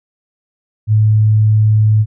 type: tone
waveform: sine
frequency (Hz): 107.7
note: A2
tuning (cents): -37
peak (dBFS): -7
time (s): 0.87-2.06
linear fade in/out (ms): 50
effects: none